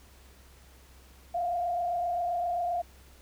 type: tone with frequency modulation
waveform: sine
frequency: 700 Hz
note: F5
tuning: 4 cents sharp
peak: -27 dBFS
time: 1.34-2.82 s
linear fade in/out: 10 ms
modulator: 27.6 Hz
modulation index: 0.85
effects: added 65 Hz sine -54 dBFS peak until 3.21 s + pink hiss -58 dBFS RMS until 3.21 s